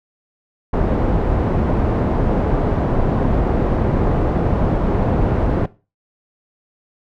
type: low-pass noise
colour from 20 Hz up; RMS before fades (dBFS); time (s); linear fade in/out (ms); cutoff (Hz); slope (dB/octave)
pink; -17; 0.73-5.66; 5; 700; 12
effects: noise-tail reverb RT60 0.3 s tail -18 dB re dry